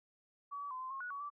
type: tone with pitch steps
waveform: sine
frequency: 1137 / 1144 / 1024 / 1036 / 1081 / 1463 / 1127 / 1162 Hz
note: C#6 / D6 / C6 / C6 / C#6 / F#6 / C#6 / D6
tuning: +44 / -46 / -38 / -17 / -44 / -20 / +28 / -19 cents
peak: -40 dBFS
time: 0.51-1.302 s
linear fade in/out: 20 ms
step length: 99 ms
effects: none